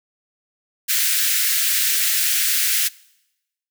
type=high-pass noise; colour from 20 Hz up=white; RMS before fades=-19 dBFS; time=0.88-2.89 s; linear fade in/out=20 ms; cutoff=1500 Hz; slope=48 dB/octave; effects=noise-tail reverb RT60 0.9 s tail -23 dB re dry